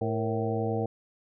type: harmonic tone with a mistuned harmonic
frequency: 110 Hz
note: A2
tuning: in tune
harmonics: 1 / 2 / 3 / 4 / 5 / 6 / 7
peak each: -31 / -34 / -36 / -31 / -38 / -38 / -36 dBFS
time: 0.01-0.86 s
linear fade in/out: 5 ms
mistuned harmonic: 4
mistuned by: +86 cents
effects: none